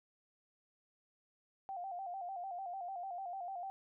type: tone with vibrato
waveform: sine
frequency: 740 Hz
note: F#5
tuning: in tune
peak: -40 dBFS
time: 1.69-3.7 s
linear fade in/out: 0 ms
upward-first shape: square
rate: 6.7 Hz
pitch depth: 83 cents each way
effects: none